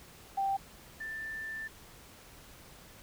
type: tone pair in turn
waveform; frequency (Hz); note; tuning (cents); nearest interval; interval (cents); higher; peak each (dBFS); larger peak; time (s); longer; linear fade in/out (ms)
sine; 784 / 1773.3; G5 / A6; 0 / +13; octave + major second; 1413; second; -28 / -37; first; 0.37-0.57 / 1-1.68; second; 10
effects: pink hiss -54 dBFS RMS until 3.02 s